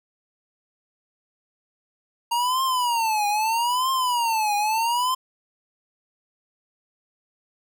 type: tone with vibrato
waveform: square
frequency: 932.3 Hz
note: A#5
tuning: in tune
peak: -21 dBFS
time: 2.31-5.15 s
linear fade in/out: 10 ms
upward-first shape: triangle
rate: 0.78 Hz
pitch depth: 230 cents each way
effects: none